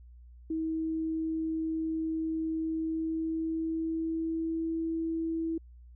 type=tone with pitch glide; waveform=sine; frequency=320.7 to 326.7 Hz; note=E4 to E4; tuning=-48 to -15 cents; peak=-29 dBFS; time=0.5-5.58 s; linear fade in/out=5 ms; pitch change=+33 cents; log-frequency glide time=2.57-4.74 s; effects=added 60 Hz sine -49 dBFS peak until 5.95 s